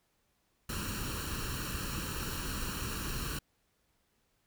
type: noise with comb filter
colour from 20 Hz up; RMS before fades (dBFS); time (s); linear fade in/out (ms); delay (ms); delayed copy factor
pink; -37; 0.69-3.39; 5; 0.71; +0.75
effects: pink hiss -75 dBFS RMS until 4.46 s